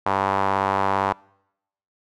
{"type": "tone with band-pass filter", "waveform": "sawtooth", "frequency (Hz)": 97.6, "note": "G2", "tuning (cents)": -7, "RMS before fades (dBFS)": -22, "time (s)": [0.06, 1.13], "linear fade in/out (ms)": 5, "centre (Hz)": 960, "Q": 2.6, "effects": ["noise-tail reverb RT60 0.8 s tail -25 dB re dry"]}